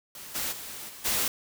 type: noise with level steps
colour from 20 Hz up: white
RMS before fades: -43 / -31 / -40 / -45 / -27 dBFS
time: 0.15-1.28 s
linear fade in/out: 2 ms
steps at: 0.34 / 0.51 / 0.88 / 1.04 s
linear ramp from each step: 20 ms
effects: none